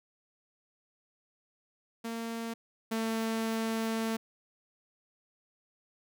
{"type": "tone pair in turn", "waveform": "sawtooth", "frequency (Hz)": [229, 224.2], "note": ["A#3", "A3"], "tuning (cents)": [-31, 33], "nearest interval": "unison", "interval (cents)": 36, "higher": "first", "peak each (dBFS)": [-31, -26], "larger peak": "second", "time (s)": [[2.04, 2.54], [2.91, 4.17]], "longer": "second", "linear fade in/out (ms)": 10, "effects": []}